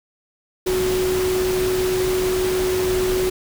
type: tone in noise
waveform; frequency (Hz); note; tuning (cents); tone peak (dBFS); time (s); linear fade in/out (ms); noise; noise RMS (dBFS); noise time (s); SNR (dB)
sine; 370; F#4; 0; -18; 0.66-3.3; 10; pink; -27; 0.66-3.3; +6
effects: none